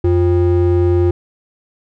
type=ring-modulated tone; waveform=triangle; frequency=220 Hz; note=A3; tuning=in tune; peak=-5 dBFS; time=0.04-1.11 s; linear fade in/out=5 ms; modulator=131 Hz; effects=none